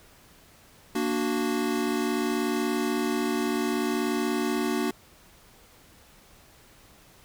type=chord; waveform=square; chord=Bb augmented; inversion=none; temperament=equal; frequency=233.1 / 293.7 / 370 Hz; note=Bb3 / D4 / F#4; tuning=0 / 0 / 0 cents; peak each=-30 dBFS; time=0.95-4.91 s; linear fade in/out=5 ms; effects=pink hiss -55 dBFS RMS until 7.24 s